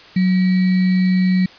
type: tone with sample-and-hold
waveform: sine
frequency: 185 Hz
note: F#3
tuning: in tune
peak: -12 dBFS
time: 0.16-1.46 s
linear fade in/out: 5 ms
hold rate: 2100 Hz
effects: white hiss -42 dBFS RMS until 1.58 s + resampled to 11025 Hz